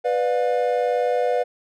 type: chord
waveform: triangle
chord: B diminished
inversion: none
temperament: just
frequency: 493.9 / 592.7 / 711.2 Hz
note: B4 / D5 / F5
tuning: 0 / +16 / +31 cents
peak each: -19 / -23 / -22 dBFS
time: 0.04-1.44 s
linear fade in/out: 20 ms
effects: none